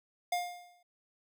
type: tone with exponential decay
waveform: square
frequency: 708 Hz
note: F5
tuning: 23 cents sharp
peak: -28 dBFS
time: 0.32-0.83 s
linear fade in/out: 5 ms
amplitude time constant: 110 ms
effects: none